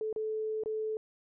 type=tone with dropouts; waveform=sine; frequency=435 Hz; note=A4; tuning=20 cents flat; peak=-31 dBFS; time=0.01-0.97 s; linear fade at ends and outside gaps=1 ms; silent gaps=0.128-0.161 / 0.636-0.659 s; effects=none